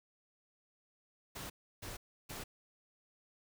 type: noise bursts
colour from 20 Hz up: pink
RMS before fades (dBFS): -45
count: 3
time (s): 1.35-2.44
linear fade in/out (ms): 10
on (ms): 150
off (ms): 320
effects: none